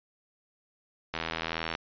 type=click train; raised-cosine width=0.3 ms; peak=-15 dBFS; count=51; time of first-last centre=1.14-1.751 s; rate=81.8 Hz; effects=resampled to 11025 Hz